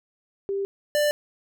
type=tone pair in turn; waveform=sine / square; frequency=394.9 / 591.7 Hz; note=G4 / D5; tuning=+13 / +13 cents; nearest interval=perfect fifth; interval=700 cents; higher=second; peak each=-24 / -20 dBFS; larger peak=second; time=0.49-0.65 / 0.95-1.11 s; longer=neither; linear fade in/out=0 ms; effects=none